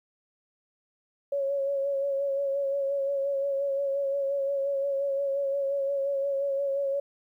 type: tone with vibrato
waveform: sine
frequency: 554.4 Hz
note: C#5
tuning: in tune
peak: -25 dBFS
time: 1.32-7 s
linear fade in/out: 5 ms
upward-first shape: sine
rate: 5.7 Hz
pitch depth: 31 cents each way
effects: 11-bit